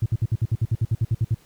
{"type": "tone bursts", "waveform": "sine", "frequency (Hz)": 111.8, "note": "A2", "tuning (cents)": 28, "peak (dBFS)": -15, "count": 14, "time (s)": [0.02, 1.346], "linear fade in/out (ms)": 5, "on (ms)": 39, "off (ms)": 60, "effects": ["tanh soft clip ceiling -15 dBFS", "pink hiss -56 dBFS RMS until 1.45 s"]}